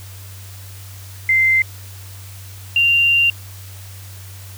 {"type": "tone pair in turn", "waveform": "sine", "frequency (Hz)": [2081, 2778], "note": ["C7", "F7"], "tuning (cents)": [-10, -10], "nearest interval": "perfect fourth", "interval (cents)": 500, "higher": "second", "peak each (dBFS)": -11, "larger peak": "neither", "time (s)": [[1.29, 1.62], [2.76, 3.3]], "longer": "second", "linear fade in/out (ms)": 2, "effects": ["added 96 Hz sine -34 dBFS peak until 4.57 s", "white hiss -41 dBFS RMS until 4.57 s"]}